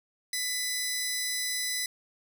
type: tone pair together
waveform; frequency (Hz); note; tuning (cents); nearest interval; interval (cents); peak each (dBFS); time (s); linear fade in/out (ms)
15% pulse; 1995 / 5062; B6 / D#8; +17 / +29; octave + major third; 1612; -25 / -28; 0.33-1.86; 2
effects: none